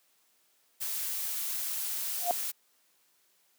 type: noise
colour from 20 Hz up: blue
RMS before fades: -34 dBFS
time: 0.8-2.52 s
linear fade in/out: 20 ms
type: tone with exponential growth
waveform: sine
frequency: 704 Hz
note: F5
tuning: 14 cents sharp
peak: -20 dBFS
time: 2.18-2.31 s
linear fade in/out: 0 ms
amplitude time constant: 27 ms
effects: white hiss -69 dBFS RMS until 3.58 s + high-pass 200 Hz 12 dB/octave